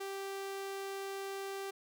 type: tone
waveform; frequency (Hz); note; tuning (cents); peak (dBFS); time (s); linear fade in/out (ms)
sawtooth; 391.5; G4; -2; -35; 0-1.71; 10
effects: none